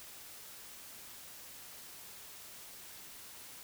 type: silence
effects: white hiss -51 dBFS RMS until 3.63 s